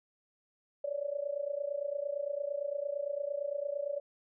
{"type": "tone with amplitude modulation", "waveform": "sine", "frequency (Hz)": 572, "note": "D5", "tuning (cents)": -46, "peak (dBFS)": -29, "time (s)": [0.84, 4], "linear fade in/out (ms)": 5, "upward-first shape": "sine", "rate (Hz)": 28.8, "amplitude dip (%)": 85, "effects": []}